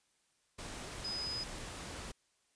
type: tone in noise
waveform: sine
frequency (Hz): 5020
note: D#8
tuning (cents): +15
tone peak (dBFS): -37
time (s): 1.04-1.44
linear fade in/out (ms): 10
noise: pink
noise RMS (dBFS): -45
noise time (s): 0.58-2.12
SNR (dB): +5
effects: white hiss -75 dBFS RMS until 2.55 s + resampled to 22050 Hz